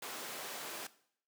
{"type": "high-pass noise", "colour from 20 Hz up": "pink", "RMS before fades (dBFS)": -44, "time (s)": [0.02, 0.87], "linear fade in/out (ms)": 5, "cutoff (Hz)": 420, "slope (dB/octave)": 12, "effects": ["noise-tail reverb RT60 0.6 s tail -17 dB re dry"]}